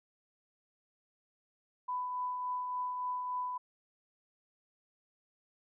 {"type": "tone with tremolo", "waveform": "sine", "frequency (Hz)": 997, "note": "B5", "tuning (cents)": 16, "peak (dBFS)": -32, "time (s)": [1.88, 3.58], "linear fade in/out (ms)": 10, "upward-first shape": "triangle", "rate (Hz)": 3.5, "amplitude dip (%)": 35, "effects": []}